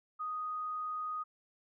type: tone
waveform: sine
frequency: 1244.5 Hz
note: D#6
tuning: in tune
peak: -35 dBFS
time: 0.19-1.24 s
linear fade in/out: 20 ms
effects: none